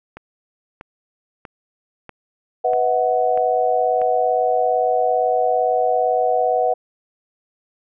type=click train; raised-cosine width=0.5 ms; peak=-20 dBFS; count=7; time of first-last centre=0.17-4.016 s; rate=1.56 Hz
type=chord; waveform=sine; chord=B suspended fourth; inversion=none; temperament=equal with one note detuned; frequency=493.9 / 642.3 / 740 Hz; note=B4 / E5 / F#5; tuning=0 / -45 / 0 cents; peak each=-20 / -21 / -18 dBFS; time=2.64-6.74 s; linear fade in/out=10 ms
effects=none